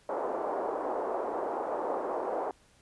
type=band-pass noise; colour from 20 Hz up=pink; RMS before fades=-33 dBFS; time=0.09-2.51 s; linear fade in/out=2 ms; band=390 to 960 Hz; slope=24 dB/octave; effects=pink hiss -63 dBFS RMS until 2.81 s + resampled to 24000 Hz